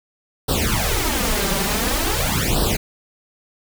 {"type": "noise with flanger", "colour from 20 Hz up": "pink", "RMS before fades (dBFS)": -20, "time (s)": [0.48, 2.77], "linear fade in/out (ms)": 10, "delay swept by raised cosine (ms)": [0.22, 5.12], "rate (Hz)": 0.47, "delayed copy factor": 1, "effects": []}